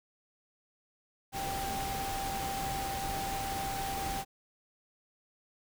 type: tone in noise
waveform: sine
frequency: 784 Hz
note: G5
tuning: in tune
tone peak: -35 dBFS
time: 1.32-4.25 s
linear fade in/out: 50 ms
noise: pink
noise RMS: -38 dBFS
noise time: 1.32-4.25 s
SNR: 0 dB
effects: none